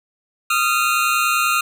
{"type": "tone pair together", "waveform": "25% pulse", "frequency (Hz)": [1244.5, 1374.5], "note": ["D#6", "F6"], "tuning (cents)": [0, -28], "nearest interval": "major second", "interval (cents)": 172, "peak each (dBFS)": -15, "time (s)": [0.5, 1.61], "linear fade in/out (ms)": 5, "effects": []}